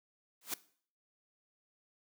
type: noise with exponential growth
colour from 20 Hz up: white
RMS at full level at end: -32 dBFS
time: 0.41-0.54 s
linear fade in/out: 5 ms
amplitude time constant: 28 ms
effects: noise-tail reverb RT60 0.5 s tail -18 dB re dry + high-pass 200 Hz 12 dB/octave